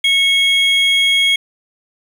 triangle tone pair together, 2200 / 3283 Hz, C#7 / G#7, -14 / -21 cents, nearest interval perfect fifth, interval 693 cents, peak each -13 / -11 dBFS, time 0.04-1.36 s, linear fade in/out 5 ms, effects 7-bit

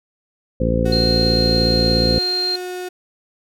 harmonic tone, 57 Hz, A#1, 38 cents flat, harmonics 1 / 2 / 3 / 4 / 5 / 6 / 7 / 8 / 9, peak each -21 / -23 / -23 / -23 / -26 / -32 / -30 / -30 / -21 dBFS, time 0.6-2.19 s, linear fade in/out 5 ms
35% pulse tone with pitch glide, 370 to 363 Hz, F#4 to F#4, 0 to -33 cents, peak -24 dBFS, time 0.85-2.89 s, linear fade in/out 10 ms, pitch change -33 cents, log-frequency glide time 1.04-2.12 s
sine tone, 4186 Hz, C8, in tune, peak -18 dBFS, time 0.92-2.56 s, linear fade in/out 5 ms
effects none

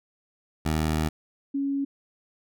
15% pulse / sine tone pair in turn, 78.1 / 277.7 Hz, D#2 / C#4, +7 / +3 cents, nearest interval octave + minor seventh, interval 2196 cents, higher second, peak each -17 / -24 dBFS, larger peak first, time 0.65-1.09 / 1.54-1.85 s, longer first, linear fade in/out 10 ms, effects none

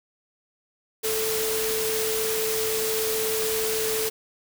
sine tone in noise, 440 Hz, A4, in tune, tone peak -26 dBFS, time 1.03-4.1 s, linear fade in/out 20 ms, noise white, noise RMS -28 dBFS, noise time 1.03-4.1 s, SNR -1 dB, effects none

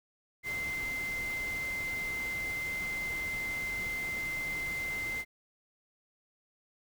sine tone in noise, 2077 Hz, C7, 13 cents flat, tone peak -33 dBFS, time 0.43-5.25 s, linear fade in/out 50 ms, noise pink, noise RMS -44 dBFS, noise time 0.43-5.25 s, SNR +8 dB, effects none

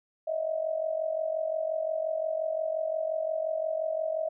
sine tone with amplitude modulation, 638 Hz, D#5, 43 cents sharp, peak -24 dBFS, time 0.27-4.29 s, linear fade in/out 10 ms, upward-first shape sine, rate 45.7 Hz, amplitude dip 75%, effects none

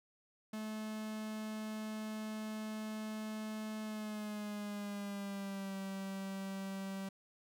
45% pulse tone with pitch glide, 216.3 to 193.82 Hz, A3 to G3, -29 to -19 cents, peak -40 dBFS, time 0.53-7.09 s, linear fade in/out 5 ms, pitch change -190 cents, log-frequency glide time 3.82-5.76 s, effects none

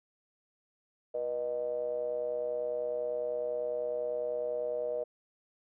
triangle ring-modulated tone, 65 Hz, C2, 11 cents flat, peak -26 dBFS, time 1.14-5.04 s, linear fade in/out 10 ms, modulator 549 Hz, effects none

